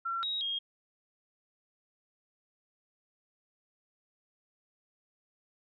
sine tone with pitch steps, 1359 / 3802 / 3248 Hz, F6 / A#7 / G#7, -48 / +33 / -39 cents, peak -31 dBFS, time 0.05-0.59 s, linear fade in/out 10 ms, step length 180 ms, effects none

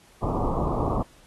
pink low-pass noise, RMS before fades -26 dBFS, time 0.22-1.03 s, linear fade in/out 10 ms, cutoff 1200 Hz, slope 96 dB/octave, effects pink hiss -56 dBFS RMS until 1.26 s + AAC 32 kbps

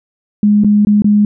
sine tone with dropouts, 207.7 Hz, G#3, in tune, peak -6 dBFS, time 0.43-1.25 s, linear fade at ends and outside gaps 2 ms, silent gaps 0.637-0.645 / 0.85-0.87 / 1.021-1.044 s, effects none

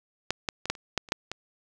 clicks, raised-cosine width 0.2 ms, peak -8 / -10 / -17 / -8 / -29 / -8 / -29 / -7 / -16 dBFS, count 9, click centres 0.306 / 0.488 / 0.656 / 0.7 / 0.752 / 0.977 / 1.088 / 1.121 / 1.316 s, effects none

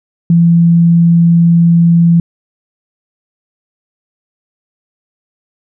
sine tone, 169.1 Hz, E3, 44 cents sharp, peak -4 dBFS, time 0.3-2.2 s, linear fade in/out 2 ms, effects none

